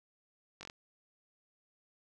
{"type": "slowing click train", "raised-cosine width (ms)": 0.2, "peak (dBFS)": -28, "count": 5, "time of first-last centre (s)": [0.61, 0.699], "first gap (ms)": 20, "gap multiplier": 1.07, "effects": []}